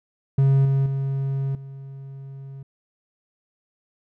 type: tone with level steps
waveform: triangle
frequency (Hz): 136.3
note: C#3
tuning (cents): -29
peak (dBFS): -12 / -15 / -20 / -33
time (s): 0.38-2.63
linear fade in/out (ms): 5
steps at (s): 0.65 / 0.86 / 1.55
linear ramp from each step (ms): 2
effects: none